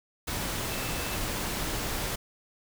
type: tone in noise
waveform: sine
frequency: 2640 Hz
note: E7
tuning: 2 cents sharp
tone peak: -42 dBFS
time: 0.7-1.16 s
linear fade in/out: 10 ms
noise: pink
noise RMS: -32 dBFS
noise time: 0.27-2.16 s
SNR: -13 dB
effects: none